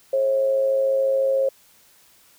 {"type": "tone with amplitude modulation", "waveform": "sine", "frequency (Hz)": 538, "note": "C5", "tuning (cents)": 48, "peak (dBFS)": -15, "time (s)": [0.13, 1.49], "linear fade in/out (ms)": 5, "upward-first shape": "sine", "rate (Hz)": 114, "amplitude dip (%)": 45, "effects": ["white hiss -55 dBFS RMS until 2.38 s"]}